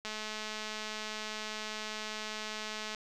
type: click train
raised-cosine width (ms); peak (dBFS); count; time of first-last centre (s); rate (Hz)
0.2; -22; 624; 0.05-2.948; 215
effects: none